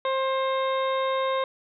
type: harmonic tone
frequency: 530 Hz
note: C5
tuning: 22 cents sharp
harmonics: 1 / 2 / 3 / 4 / 5 / 6 / 7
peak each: -25 / -27 / -39 / -37 / -46 / -46 / -37 dBFS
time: 0.05-1.44 s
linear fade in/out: 2 ms
effects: none